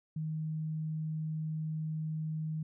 sine tone, 156.7 Hz, D#3, 13 cents sharp, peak -33 dBFS, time 0.16-2.63 s, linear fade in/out 5 ms, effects none

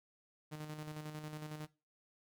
sawtooth tone with tremolo, 152.7 Hz, D#3, 32 cents flat, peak -38 dBFS, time 0.51-1.67 s, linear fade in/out 20 ms, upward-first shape square, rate 11 Hz, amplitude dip 45%, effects noise-tail reverb RT60 0.3 s tail -20 dB re dry

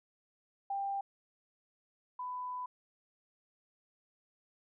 sine tone pair in turn, 792 / 997.9 Hz, G5 / B5, +18 / +18 cents, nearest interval major third, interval 400 cents, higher second, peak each -33 / -37 dBFS, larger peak first, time 0.7-1.01 / 2.19-2.66 s, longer second, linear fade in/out 5 ms, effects none

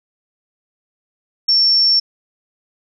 sine tone, 5440 Hz, F8, 46 cents flat, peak -10 dBFS, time 1.48-2 s, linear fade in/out 10 ms, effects none

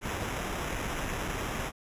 pink noise with sample-and-hold, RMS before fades -34 dBFS, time 0.01-1.72 s, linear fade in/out 50 ms, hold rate 4410 Hz, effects resampled to 32000 Hz

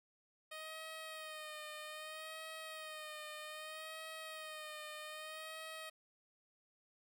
10% pulse tone with vibrato, 622.3 Hz, D#5, in tune, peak -38 dBFS, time 0.51-5.9 s, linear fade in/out 10 ms, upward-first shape sine, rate 0.63 Hz, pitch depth 39 cents each way, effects none

